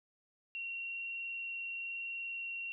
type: tone with frequency modulation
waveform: sine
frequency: 2741 Hz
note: F7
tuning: 33 cents flat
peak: -38 dBFS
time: 0.55-2.72 s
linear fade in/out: 0 ms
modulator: 21.1 Hz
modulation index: 0.93
effects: none